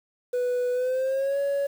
sine tone with pitch glide, 493.9 to 560.8 Hz, B4 to C#5, 0 to +20 cents, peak -20 dBFS, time 0.33-1.67 s, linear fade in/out 10 ms, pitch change +220 cents, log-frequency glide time 0.72-1.38 s, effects tanh soft clip ceiling -22 dBFS + 8-bit

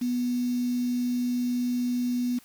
sine tone with quantisation, 245.6 Hz, B3, 9 cents flat, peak -24 dBFS, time 0.01-2.39 s, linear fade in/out 10 ms, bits 7, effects white hiss -56 dBFS RMS until 2.44 s

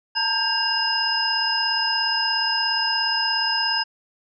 sine tone cluster, 888 / 925 / 1599 / 2817 / 5060 Hz, A5 / A#5 / G6 / F7 / D#8, +16 / -14 / +34 / +14 / +28 cents, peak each -29 / -30 / -26 / -29 / -22 dBFS, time 0.15-3.84 s, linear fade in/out 20 ms, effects none

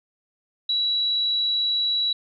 sine tone, 3913 Hz, B7, 17 cents flat, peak -20 dBFS, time 0.69-2.13 s, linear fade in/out 5 ms, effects none

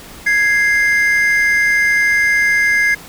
triangle tone pair together, 1659.7 / 2093 Hz, G#6 / C7, -2 / 0 cents, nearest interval major third, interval 402 cents, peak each -12 dBFS, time 0.26-2.95 s, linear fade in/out 10 ms, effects pink hiss -36 dBFS RMS until 3.08 s

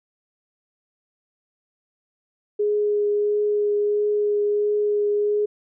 sine tone with vibrato, 415.3 Hz, G#4, in tune, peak -18 dBFS, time 2.59-5.46 s, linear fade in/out 10 ms, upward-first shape triangle, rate 1.5 Hz, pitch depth 11 cents each way, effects none

